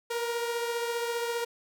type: beating tone pair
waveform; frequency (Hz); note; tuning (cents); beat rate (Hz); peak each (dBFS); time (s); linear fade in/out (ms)
sawtooth; 469 / 484; A#4 / B4; +11 / -35; 15; -26 / -34; 0.1-1.45; 10
effects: none